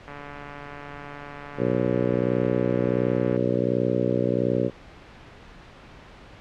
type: click train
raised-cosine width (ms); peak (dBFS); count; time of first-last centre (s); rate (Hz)
0.5; -24; 474; 0.08-3.365; 144
type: harmonic tone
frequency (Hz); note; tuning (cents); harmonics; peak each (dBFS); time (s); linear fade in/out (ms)
61.4; B1; -9; 2 / 3 / 4 / 5 / 6 / 7 / 8 / 9; -29 / -29 / -29 / -29 / -29 / -29 / -29 / -29; 1.57-4.71; 50
effects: pink hiss -46 dBFS RMS until 6.4 s + low-pass 3000 Hz 12 dB/octave